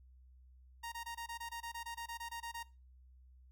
sawtooth tone bursts, 932.3 Hz, A#5, in tune, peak -38 dBFS, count 16, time 0.83-2.632 s, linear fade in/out 10 ms, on 92 ms, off 22 ms, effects noise-tail reverb RT60 0.3 s tail -20 dB re dry + added 63 Hz sine -58 dBFS peak until 3.51 s

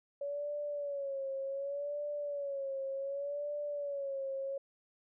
sine tone with vibrato, 563 Hz, C#5, 27 cents sharp, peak -35 dBFS, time 0.21-4.58 s, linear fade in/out 5 ms, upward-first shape sine, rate 0.67 Hz, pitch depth 71 cents each way, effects none

